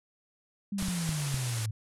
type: exponential sweep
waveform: sine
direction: down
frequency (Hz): 204.3 to 105.6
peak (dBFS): -30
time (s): 0.72-1.71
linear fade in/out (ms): 5
type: low-pass noise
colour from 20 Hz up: white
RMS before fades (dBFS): -39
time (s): 0.78-1.66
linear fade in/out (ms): 5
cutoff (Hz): 11000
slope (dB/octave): 48
type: clicks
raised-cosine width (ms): 5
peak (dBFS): -23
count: 4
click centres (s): 0.825 / 0.884 / 1.092 / 1.343
effects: none